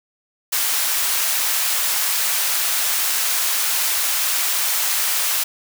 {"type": "high-pass noise", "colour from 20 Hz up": "white", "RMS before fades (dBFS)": -20, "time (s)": [0.52, 5.44], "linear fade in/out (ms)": 10, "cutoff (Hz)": 830, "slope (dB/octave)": 12, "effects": []}